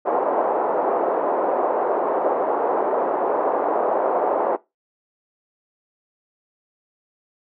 pink band-pass noise, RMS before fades -21 dBFS, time 0.05-4.57 s, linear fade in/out 20 ms, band 410 to 940 Hz, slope 24 dB/octave, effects noise-tail reverb RT60 0.2 s tail -20 dB re dry

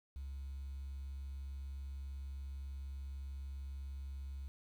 sine tone, 68.3 Hz, C#2, 25 cents flat, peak -40 dBFS, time 0.16-4.48 s, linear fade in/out 0 ms, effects tanh soft clip ceiling -40 dBFS + 11-bit

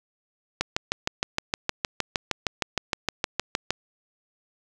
click train, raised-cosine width 0.2 ms, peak -6 dBFS, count 21, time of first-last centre 0.61-3.706 s, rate 6.46 Hz, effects none

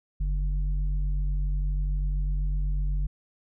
sine tone pair together, 46.25 / 146.83 Hz, F#1 / D3, 0 / 0 cents, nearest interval octave + minor sixth, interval 2000 cents, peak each -23 / -34 dBFS, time 0.2-3.07 s, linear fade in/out 10 ms, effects tanh soft clip ceiling -18 dBFS

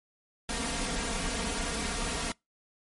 pink noise with comb filter, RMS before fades -32 dBFS, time 0.49-2.32 s, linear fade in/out 2 ms, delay 4.3 ms, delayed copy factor +0.9, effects noise-tail reverb RT60 0.2 s tail -26 dB re dry + MP3 48 kbps

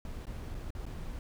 brown noise with dropouts, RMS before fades -40 dBFS, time 0.05-1.19 s, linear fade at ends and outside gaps 1 ms, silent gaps 0.255-0.268 / 0.546-0.55 / 0.705-0.75 / 0.855-0.864 s, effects none

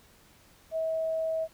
sine tone, 644 Hz, E5, 41 cents flat, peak -27 dBFS, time 0.71-1.48 s, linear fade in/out 50 ms, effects pink hiss -59 dBFS RMS until 1.53 s

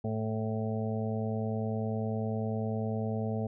harmonic tone, 110 Hz, A2, in tune, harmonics 1 / 2 / 4 / 5 / 6 / 7, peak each -33 / -34 / -38 / -42 / -41 / -44 dBFS, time 0.04-3.47 s, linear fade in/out 5 ms, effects none

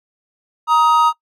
triangle tone pair together, 941 / 1256.1 Hz, A#5 / D#6, +16 / +16 cents, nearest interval perfect fourth, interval 500 cents, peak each -11 dBFS, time 0.67-1.13 s, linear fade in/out 50 ms, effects noise-tail reverb RT60 0.1 s tail -22 dB re dry

